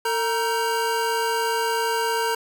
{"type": "tone cluster", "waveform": "square", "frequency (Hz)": [452.1, 942, 1551], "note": ["A4", "A#5", "G6"], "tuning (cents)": [47, 18, -19], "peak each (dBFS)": [-26, -25, -30], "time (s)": [0.05, 2.35], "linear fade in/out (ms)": 5, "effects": []}